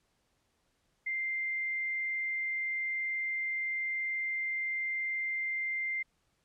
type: tone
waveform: sine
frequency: 2093 Hz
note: C7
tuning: in tune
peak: -31 dBFS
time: 1.06-6.03 s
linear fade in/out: 10 ms
effects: pink hiss -75 dBFS RMS until 6.44 s + low-pass 10000 Hz 12 dB/octave